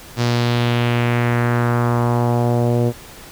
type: tone with low-pass filter sweep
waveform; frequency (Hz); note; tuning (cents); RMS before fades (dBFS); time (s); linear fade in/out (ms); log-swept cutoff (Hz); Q
sawtooth; 119.8; A#2; +48; -17; 0.16-2.93; 50; 5400 to 490; 2
effects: pink hiss -39 dBFS RMS until 3.31 s